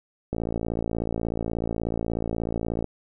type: click train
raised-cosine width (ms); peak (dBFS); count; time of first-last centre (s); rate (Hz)
2; -14; 143; 0.33-2.843; 56.5
effects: none

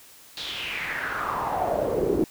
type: noise with band-pass filter sweep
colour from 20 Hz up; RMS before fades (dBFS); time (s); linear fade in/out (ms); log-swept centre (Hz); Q
brown; -27; 0.37-2.24; 2; 4000 to 330; 4.8
effects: white hiss -50 dBFS RMS until 2.3 s

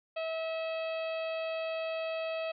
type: harmonic tone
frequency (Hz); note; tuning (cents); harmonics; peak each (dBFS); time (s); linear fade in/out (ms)
647; E5; -32; 1 / 2 / 3 / 4 / 5 / 6 / 7; -33 / -45 / -50 / -42 / -49 / -54 / -55; 0.16-2.52; 10
effects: none

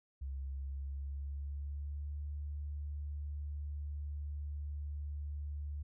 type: tone with pitch glide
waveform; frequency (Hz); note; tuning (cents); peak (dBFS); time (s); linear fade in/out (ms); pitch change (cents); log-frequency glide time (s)
sine; 67.8 to 73.09; C#2 to D2; -38 to -8; -38; 0.21-5.83; 10; +130; 0.44-2.17
effects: none

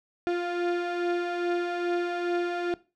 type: beating tone pair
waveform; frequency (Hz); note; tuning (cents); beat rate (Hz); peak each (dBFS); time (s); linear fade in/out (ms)
35% pulse; 347.8 / 350.2; F4 / F4; -7 / +5; 2.4; -32 / -25; 0.27-2.74; 0
effects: noise-tail reverb RT60 0.3 s tail -19 dB re dry + low-pass 3000 Hz 12 dB/octave

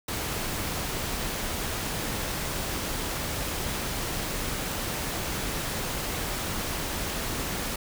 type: noise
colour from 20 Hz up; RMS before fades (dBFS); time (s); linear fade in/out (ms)
pink; -31; 0.08-7.76; 5
effects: none

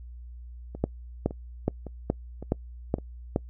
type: two click trains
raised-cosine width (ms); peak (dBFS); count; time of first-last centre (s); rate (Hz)
2; -24 / -10; 5 / 7; 0.75-2.985 / 0.84-3.361; 1.79 / 2.38
effects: noise-tail reverb RT60 0.1 s tail -25 dB re dry + added 60 Hz sine -40 dBFS peak until 3.49 s

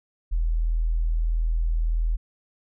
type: tone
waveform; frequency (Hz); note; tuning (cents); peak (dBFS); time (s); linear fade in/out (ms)
sine; 40.79; E1; -17; -20; 0.31-2.17; 20
effects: none

